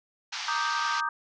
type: band-pass noise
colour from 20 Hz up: white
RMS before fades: -35 dBFS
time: 0.32-1.01 s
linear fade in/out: 10 ms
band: 780 to 5800 Hz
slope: 48 dB/octave
type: chord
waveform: sine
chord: Eb major seventh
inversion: second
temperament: equal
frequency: 932.3 / 1174.7 / 1244.5 / 1568 Hz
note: Bb5 / D6 / Eb6 / G6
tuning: 0 / 0 / 0 / 0 cents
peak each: -33 / -32 / -32 / -31 dBFS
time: 0.48-1.09 s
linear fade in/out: 2 ms
effects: none